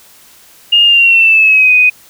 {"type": "tone with pitch glide", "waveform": "sine", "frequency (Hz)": [2834, 2496], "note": ["F7", "D#7"], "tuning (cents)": [25, 5], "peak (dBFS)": -4, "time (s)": [0.72, 1.9], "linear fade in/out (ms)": 10, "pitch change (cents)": -220, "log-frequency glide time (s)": [0.84, 1.72], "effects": ["white hiss -42 dBFS RMS until 2.09 s"]}